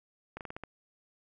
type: slowing click train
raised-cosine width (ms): 0.5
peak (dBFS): -25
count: 6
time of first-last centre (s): 0.37-0.637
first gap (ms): 38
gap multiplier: 1.17
effects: none